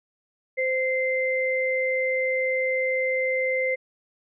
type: tone pair together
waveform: sine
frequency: 518 / 2081 Hz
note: C5 / C7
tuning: -17 / -10 cents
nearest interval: 2 octaves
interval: 2407 cents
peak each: -24 / -25 dBFS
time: 0.57-3.76 s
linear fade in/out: 20 ms
effects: none